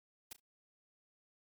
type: noise with echo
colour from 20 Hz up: white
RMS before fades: -45 dBFS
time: 0.31-0.33 s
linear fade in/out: 5 ms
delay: 34 ms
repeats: 2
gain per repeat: -14 dB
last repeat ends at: 0.398 s
effects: MP3 96 kbps